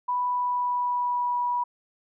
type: tone with pitch glide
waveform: sine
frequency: 987.8 to 974.2 Hz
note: B5 to B5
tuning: 0 to -24 cents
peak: -23 dBFS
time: 0.08-1.64 s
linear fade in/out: 10 ms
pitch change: -24 cents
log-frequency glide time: 0.27-1.37 s
effects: none